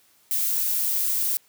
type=noise; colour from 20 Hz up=violet; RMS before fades=-24 dBFS; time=0.31-1.37 s; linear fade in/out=0 ms; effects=white hiss -60 dBFS RMS until 1.48 s + high-pass 80 Hz 12 dB/octave